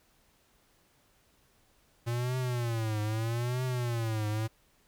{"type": "tone with vibrato", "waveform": "square", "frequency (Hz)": 116.54, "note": "A#2", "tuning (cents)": 0, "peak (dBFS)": -30, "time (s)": [2.06, 4.48], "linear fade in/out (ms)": 20, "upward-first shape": "triangle", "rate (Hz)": 0.79, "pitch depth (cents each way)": 180, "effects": ["pink hiss -67 dBFS RMS until 4.87 s"]}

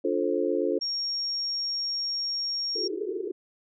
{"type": "chord", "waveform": "sine", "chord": "D minor seventh", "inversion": "none", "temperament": "just", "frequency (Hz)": [293.7, 352.4, 440.5, 528.6], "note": ["D4", "F4", "A4", "C5"], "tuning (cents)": [0, 16, 2, 18], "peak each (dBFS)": [-30, -28, -28, -30], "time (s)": [0.04, 0.79], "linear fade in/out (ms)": 10}
{"type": "tone", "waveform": "sine", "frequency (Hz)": 5560, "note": "F8", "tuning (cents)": -9, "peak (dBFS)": -27, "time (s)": [0.81, 2.88], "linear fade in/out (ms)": 10}
{"type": "band-pass noise", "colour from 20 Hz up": "pink", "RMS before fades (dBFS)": -32, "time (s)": [2.75, 3.32], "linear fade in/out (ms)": 10, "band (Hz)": [330, 440], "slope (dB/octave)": 96}
{"effects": []}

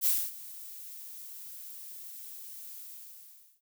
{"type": "noise with ADSR envelope", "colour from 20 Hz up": "violet", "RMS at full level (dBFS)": -25, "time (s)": [0.01, 3.61], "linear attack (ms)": 50, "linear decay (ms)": 250, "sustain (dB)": -20, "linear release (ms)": 810, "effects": []}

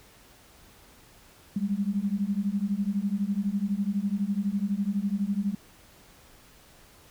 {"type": "beating tone pair", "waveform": "sine", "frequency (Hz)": [194.7, 206.7], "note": ["G3", "G#3"], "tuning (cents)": [-12, -8], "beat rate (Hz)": 12, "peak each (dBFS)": [-28, -28], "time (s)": [1.56, 5.55], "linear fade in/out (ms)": 5, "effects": ["pink hiss -55 dBFS RMS until 7.1 s"]}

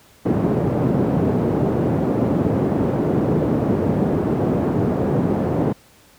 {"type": "band-pass noise", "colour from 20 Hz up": "pink", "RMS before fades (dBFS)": -19, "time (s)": [0.25, 5.73], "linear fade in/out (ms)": 10, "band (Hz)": [140, 450], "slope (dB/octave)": 12, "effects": ["pink hiss -51 dBFS RMS until 6.18 s", "high-pass 60 Hz 12 dB/octave"]}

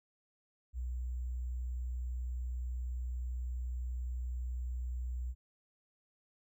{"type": "tone with sample-and-hold", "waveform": "sine", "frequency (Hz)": 61.74, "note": "B1", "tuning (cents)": 0, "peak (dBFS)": -35, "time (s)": [0.73, 5.35], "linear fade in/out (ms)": 50, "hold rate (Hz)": 7350, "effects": []}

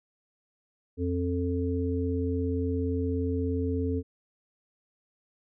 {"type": "harmonic tone", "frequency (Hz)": 88.3, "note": "F2", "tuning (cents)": 20, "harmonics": [1, 3, 5], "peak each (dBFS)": [-29, -30, -32], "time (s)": [0.97, 4.03], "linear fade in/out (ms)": 50, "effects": []}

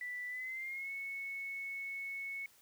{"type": "tone with pitch glide", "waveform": "sine", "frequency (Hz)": [1975.5, 2205], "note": ["B6", "C#7"], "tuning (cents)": [0, -10], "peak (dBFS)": -39, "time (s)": [0.01, 2.46], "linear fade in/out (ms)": 2, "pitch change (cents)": 190, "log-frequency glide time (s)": [0.28, 0.91], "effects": ["white hiss -65 dBFS RMS until 2.61 s"]}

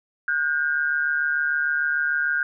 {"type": "tone pair together", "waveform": "sine", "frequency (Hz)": [1446.3, 1593], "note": ["F#6", "G6"], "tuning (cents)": [-40, 27], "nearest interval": "major second", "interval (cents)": 167, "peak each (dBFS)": [-23, -23], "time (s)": [0.28, 2.43], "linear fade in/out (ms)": 2, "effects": []}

